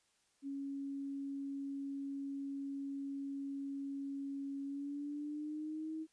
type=tone with pitch glide; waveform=sine; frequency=277.2 to 316.6 Hz; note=C#4 to D#4; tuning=0 to +30 cents; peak=-39 dBFS; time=0.42-6.07 s; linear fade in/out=50 ms; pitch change=+230 cents; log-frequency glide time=4.64-5.93 s; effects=white hiss -75 dBFS RMS until 6.12 s + resampled to 22050 Hz